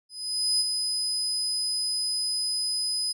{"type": "tone with ADSR envelope", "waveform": "35% pulse", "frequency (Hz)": 5010, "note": "D#8", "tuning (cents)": 11, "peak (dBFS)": -18, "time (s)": [0.09, 3.13], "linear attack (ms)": 510, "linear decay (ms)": 31, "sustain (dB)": -5, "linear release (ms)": 17, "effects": []}